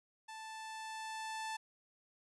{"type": "tone with level ramp", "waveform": "sawtooth", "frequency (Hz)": 880, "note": "A5", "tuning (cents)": 0, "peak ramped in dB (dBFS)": [-43, -35], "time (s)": [0.28, 1.57], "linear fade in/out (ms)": 10, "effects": ["resampled to 24000 Hz"]}